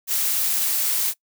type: noise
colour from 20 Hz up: blue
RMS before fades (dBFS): -22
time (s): 0.07-1.14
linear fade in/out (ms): 50
effects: noise-tail reverb RT60 0.1 s tail -22 dB re dry